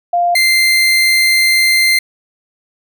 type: tone pair in turn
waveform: sine / 30% pulse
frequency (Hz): 698.5 / 2086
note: F5 / C7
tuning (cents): 0 / -6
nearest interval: octave + perfect fifth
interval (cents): 1894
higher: second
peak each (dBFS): -10 / -6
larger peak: second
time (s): 0.13-0.35 / 0.35-1.99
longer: second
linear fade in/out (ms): 5
effects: none